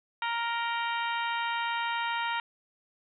harmonic tone with a mistuned harmonic, 466.9 Hz, A#4, 3 cents sharp, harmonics 2 / 3 / 4 / 5 / 6 / 7 / 8, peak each -31 / -35 / -37 / -39 / -41 / -42 / -43 dBFS, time 0.22-2.4 s, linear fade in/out 2 ms, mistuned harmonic 7, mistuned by -71 cents, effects none

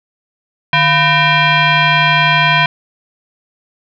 sine tone with frequency modulation, 692 Hz, F5, 16 cents flat, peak -8 dBFS, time 0.73-2.66 s, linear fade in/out 2 ms, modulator 844 Hz, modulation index 3, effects none

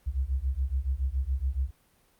sine beating tone pair, 62.9 / 70 Hz, B1 / C#2, +32 / +18 cents, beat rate 7.1 Hz, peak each -29 dBFS, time 0.06-1.71 s, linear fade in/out 20 ms, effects pink hiss -65 dBFS RMS until 2.19 s + Opus 32 kbps

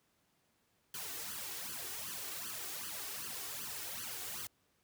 white noise with flanger, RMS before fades -43 dBFS, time 0.94-4.47 s, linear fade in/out 2 ms, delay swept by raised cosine 0.64 to 2.74 ms, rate 2.6 Hz, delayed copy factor +0.85, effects pink hiss -75 dBFS RMS until 4.83 s + high-pass 80 Hz 12 dB/octave

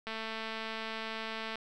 click train, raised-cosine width 0.3 ms, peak -23 dBFS, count 331, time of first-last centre 0.07-1.556 s, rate 222 Hz, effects none

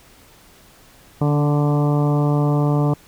harmonic tone with a mistuned harmonic, 146.83 Hz, D3, in tune, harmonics 1 / 2 / 3 / 4 / 5 / 6 / 7 / 8, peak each -16 / -22 / -26 / -28 / -30 / -32 / -33 / -34 dBFS, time 1.21-2.94 s, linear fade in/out 5 ms, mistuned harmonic 2, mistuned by -16 cents, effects pink hiss -49 dBFS RMS until 3.07 s

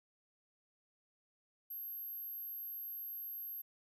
sine tone, 12544 Hz, G9, in tune, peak -40 dBFS, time 1.7-3.62 s, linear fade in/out 10 ms, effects tanh soft clip ceiling -40 dBFS

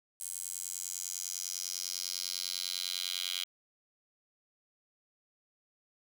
10% pulse tone with high-pass filter sweep, 90 Hz, F#2, 47 cents flat, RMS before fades -38 dBFS, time 0.2-3.44 s, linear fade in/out 5 ms, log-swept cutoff 8600 to 3400 Hz, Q 3.1, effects none

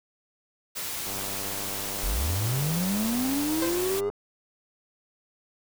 white noise, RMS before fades -33 dBFS, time 0.75-4.01 s, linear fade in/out 20 ms
click train, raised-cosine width 1 ms, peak -25 dBFS, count 301, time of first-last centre 1.07-4.1 s, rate 99 Hz
triangle linear sweep, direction up, 34.65 to 415.3 Hz, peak -23 dBFS, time 2.03-4.1 s, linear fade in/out 10 ms
sawtooth tone with exponential decay, 520 Hz, C5, 11 cents flat, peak -22 dBFS, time 3.62-3.89 s, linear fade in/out 2 ms, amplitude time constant 57 ms
effects none

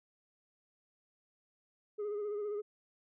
sine tone with vibrato, 415.3 Hz, G#4, in tune, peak -32 dBFS, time 1.98-2.62 s, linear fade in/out 20 ms, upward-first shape sine, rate 15 Hz, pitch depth 41 cents each way, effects tanh soft clip ceiling -34 dBFS

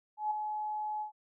sine tone with ADSR envelope, 850 Hz, G#5, 40 cents sharp, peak -27 dBFS, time 0.17-1.12 s, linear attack 140 ms, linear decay 5 ms, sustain -6 dB, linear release 110 ms, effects none

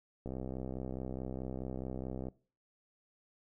click train, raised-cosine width 2 ms, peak -27 dBFS, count 132, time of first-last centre 0.26-2.285 s, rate 64.7 Hz, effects noise-tail reverb RT60 0.4 s tail -21 dB re dry

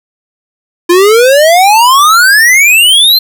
square exponential sweep, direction up, 340 to 4214 Hz, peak -3 dBFS, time 0.89-3.19 s, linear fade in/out 10 ms, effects none

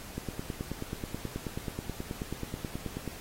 click train, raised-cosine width 3 ms, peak -21 dBFS, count 28, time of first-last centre 0.18-3.077 s, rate 9.32 Hz, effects pink hiss -46 dBFS RMS until 3.2 s + AAC 48 kbps

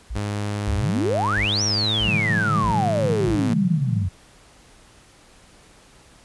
sine tone bursts, 56.8 Hz, A#1, 44 cents flat, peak -26 dBFS, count 6, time 0.1-3.358 s, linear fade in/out 10 ms, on 93 ms, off 540 ms
sawtooth tone with pitch glide, 103.3 to 106.88 Hz, G#2 to A2, -9 to -50 cents, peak -20 dBFS, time 0.15-3.54 s, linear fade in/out 10 ms, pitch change +59 cents, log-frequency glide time 1.66-1.92 s
sine exponential two-way sweep, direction up then down, 57.7 to 5940 to 87.6 Hz, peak -20 dBFS, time 0.67-4.09 s, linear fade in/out 10 ms, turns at 1.63 s
pink band-pass noise, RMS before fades -26 dBFS, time 2.05-4.07 s, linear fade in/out 10 ms, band 130 to 210 Hz, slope 96 dB/octave
effects pink hiss -51 dBFS RMS until 6.24 s + resampled to 24000 Hz

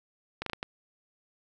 clicks, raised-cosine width 0.3 ms, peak -17 dBFS, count 5, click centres 0.42 / 0.463 / 0.498 / 0.533 / 0.629 s, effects none

